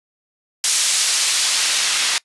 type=noise with band-pass filter sweep; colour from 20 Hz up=white; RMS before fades=-18 dBFS; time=0.64-2.18 s; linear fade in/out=0 ms; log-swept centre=6000 to 3100 Hz; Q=0.7; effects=noise-tail reverb RT60 0.1 s tail -22 dB re dry + resampled to 24000 Hz